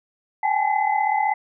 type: tone cluster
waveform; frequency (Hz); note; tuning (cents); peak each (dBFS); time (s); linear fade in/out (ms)
sine; 777 / 822 / 858 / 2035; G5 / G#5 / A5 / C7; -16 / -18 / -44 / -49; -25 / -24 / -21 / -28; 0.43-1.34; 5
effects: none